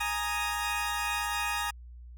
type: chord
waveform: 20% pulse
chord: Ab suspended second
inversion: none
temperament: equal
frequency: 830.6 / 932.3 / 1244.5 Hz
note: Ab5 / Bb5 / Eb6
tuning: 0 / 0 / 0 cents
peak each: -29 dBFS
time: 0-1.71 s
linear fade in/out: 10 ms
effects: added 60 Hz sine -44 dBFS peak until 2.17 s